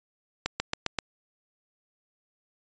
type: accelerating click train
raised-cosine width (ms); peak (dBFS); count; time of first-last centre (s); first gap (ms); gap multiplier
0.2; -9; 5; 0.46-0.987; 140; 0.96
effects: resampled to 16000 Hz